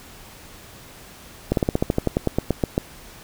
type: slowing click train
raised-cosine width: 2 ms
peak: -5 dBFS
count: 15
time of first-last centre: 1.52-2.779 s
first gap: 52 ms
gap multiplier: 1.08
effects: pink hiss -44 dBFS RMS until 3.23 s

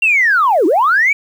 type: linear two-way sweep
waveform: sine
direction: down then up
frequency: 2778 to 293.7 to 2343 Hz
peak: -8 dBFS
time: 0.02-1.13 s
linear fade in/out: 5 ms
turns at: 0.66 s
effects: tanh soft clip ceiling -4 dBFS + 7-bit

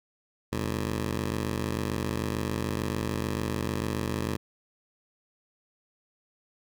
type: ring-modulated tone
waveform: 15% pulse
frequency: 108.8 Hz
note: A2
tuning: 19 cents flat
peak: -19 dBFS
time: 0.52-4.37 s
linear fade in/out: 10 ms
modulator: 23.4 Hz
effects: none

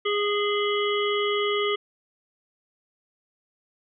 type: harmonic tone with a mistuned harmonic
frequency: 412.3 Hz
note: G#4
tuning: 13 cents flat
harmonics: 1 / 3 / 5 / 7 / 8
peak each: -24 / -29 / -31 / -32 / -33 dBFS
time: 0.05-1.76 s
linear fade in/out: 10 ms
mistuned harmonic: 7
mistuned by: +54 cents
effects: none

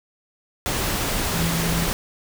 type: tone in noise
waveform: sine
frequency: 167.3 Hz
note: E3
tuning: 26 cents sharp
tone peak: -23 dBFS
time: 1.34-1.87 s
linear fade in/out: 0 ms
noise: pink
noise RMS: -24 dBFS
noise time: 0.66-1.93 s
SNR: -2 dB
effects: none

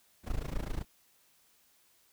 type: noise with amplitude modulation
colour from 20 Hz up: brown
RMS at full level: -31 dBFS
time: 0.23-0.85 s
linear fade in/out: 50 ms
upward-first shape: sine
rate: 27.7 Hz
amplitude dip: 90%
effects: white hiss -67 dBFS RMS until 2.12 s

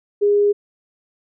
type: tone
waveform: sine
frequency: 409.8 Hz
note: G#4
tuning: 23 cents flat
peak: -12 dBFS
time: 0.21-0.53 s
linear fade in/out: 20 ms
effects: none

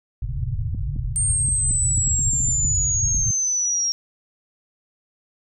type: low-pass noise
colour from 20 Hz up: white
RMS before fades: -25 dBFS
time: 0.22-3.31 s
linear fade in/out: 5 ms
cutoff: 140 Hz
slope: 96 dB/octave
type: clicks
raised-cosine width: 5 ms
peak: -17 dBFS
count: 12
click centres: 0.747 / 0.962 / 1.487 / 1.71 / 1.978 / 2.077 / 2.193 / 2.335 / 2.404 / 2.487 / 2.649 / 3.147 s
type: linear sweep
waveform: sine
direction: down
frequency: 8720 to 5570 Hz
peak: -19 dBFS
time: 1.16-3.92 s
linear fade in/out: 0 ms
effects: none

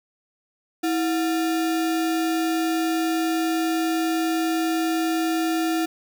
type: tone with sample-and-hold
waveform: sine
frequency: 325 Hz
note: E4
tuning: 24 cents flat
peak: -20 dBFS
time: 0.83-5.86 s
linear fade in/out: 10 ms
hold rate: 1050 Hz
effects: none

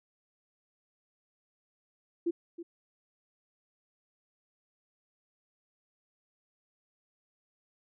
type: tone with echo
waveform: sine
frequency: 340.3 Hz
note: F4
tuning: 45 cents flat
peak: -26 dBFS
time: 2.26-2.31 s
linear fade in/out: 10 ms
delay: 320 ms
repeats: 1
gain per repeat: -13 dB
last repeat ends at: 2.63 s
effects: none

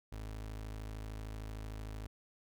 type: tone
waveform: 30% pulse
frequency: 53.2 Hz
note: G#1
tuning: 42 cents sharp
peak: -39 dBFS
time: 0.12-2.07 s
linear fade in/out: 5 ms
effects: none

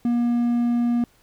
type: tone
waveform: triangle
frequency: 238.6 Hz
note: A#3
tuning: 41 cents sharp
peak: -16 dBFS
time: 0.05-1.04 s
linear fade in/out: 2 ms
effects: pink hiss -59 dBFS RMS until 1.22 s

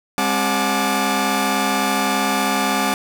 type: tone cluster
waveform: sawtooth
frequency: 202.6 / 266 / 726 / 862 / 1180 Hz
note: G#3 / C4 / F#5 / A5 / D6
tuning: -43 / +29 / -33 / -36 / +8 cents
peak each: -20 dBFS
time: 0.18-2.94 s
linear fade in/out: 0 ms
effects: none

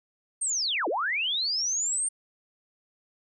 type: linear two-way sweep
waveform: sine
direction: down then up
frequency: 8870 to 293.7 to 8870 Hz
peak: -25 dBFS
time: 0.41-2.09 s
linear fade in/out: 10 ms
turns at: 0.88 s
effects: none

